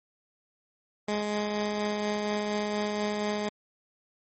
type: tone with tremolo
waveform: 15% pulse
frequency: 209 Hz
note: G#3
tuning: 11 cents sharp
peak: -20 dBFS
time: 1.08-3.49 s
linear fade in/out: 5 ms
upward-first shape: triangle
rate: 4.2 Hz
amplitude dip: 30%
effects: low-pass 8000 Hz 12 dB/octave + MP3 32 kbps